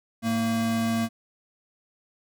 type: tone pair together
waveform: square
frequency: 107.6 / 228 Hz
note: A2 / A#3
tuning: -38 / -38 cents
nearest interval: octave + minor second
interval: 1300 cents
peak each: -34 / -24 dBFS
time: 0.22-1.09 s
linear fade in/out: 50 ms
effects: none